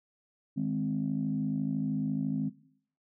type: chord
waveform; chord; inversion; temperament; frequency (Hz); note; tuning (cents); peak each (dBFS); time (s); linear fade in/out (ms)
sine; Ab major; second; equal; 155.56 / 207.7 / 261.6; Eb3 / Ab3 / C4; 0 / 0 / 0; -33 / -32 / -31; 0.56-2.5; 20
effects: noise-tail reverb RT60 0.6 s tail -17 dB re dry + tanh soft clip ceiling -20 dBFS